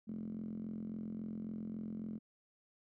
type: tone with band-pass filter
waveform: 5% pulse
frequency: 43.65 Hz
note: F1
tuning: in tune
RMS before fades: -43 dBFS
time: 0.07-2.19 s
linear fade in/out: 20 ms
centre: 210 Hz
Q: 8.8
effects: none